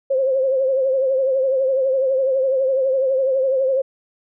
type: tone with vibrato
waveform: sine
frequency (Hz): 530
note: C5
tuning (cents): +22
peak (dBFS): -15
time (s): 0.1-3.82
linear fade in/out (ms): 10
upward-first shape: triangle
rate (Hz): 12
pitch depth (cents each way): 71
effects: none